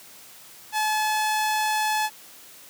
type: tone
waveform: sawtooth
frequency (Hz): 859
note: A5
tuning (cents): -42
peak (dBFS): -18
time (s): 0.72-2.1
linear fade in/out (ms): 50
effects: white hiss -47 dBFS RMS until 2.69 s + high-pass 100 Hz 12 dB/octave